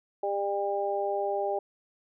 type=harmonic tone; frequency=200.2 Hz; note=G3; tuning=37 cents sharp; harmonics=2 / 3 / 4; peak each=-31 / -31 / -31 dBFS; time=0.23-1.59 s; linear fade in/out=5 ms; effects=none